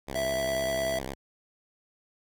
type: tone with vibrato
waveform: 5% pulse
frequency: 66.5 Hz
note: C2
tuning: 29 cents sharp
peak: -23 dBFS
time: 0.07-1.15 s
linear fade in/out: 20 ms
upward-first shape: sine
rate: 10 Hz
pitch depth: 120 cents each way
type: tone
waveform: square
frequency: 659.3 Hz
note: E5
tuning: in tune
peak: -28 dBFS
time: 0.15-0.99 s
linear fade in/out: 5 ms
effects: none